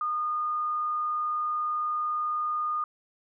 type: tone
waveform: sine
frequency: 1223 Hz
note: D#6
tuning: 30 cents flat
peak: -26 dBFS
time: 0.01-2.84 s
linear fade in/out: 2 ms
effects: none